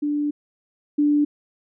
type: tone pair in turn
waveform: sine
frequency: 293.7 / 293.7 Hz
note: D4 / D4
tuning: 0 / 0 cents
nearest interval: unison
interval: 0 cents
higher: neither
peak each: -20 / -15 dBFS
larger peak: second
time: 0.02-0.31 / 0.98-1.25 s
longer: first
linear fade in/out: 10 ms
effects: none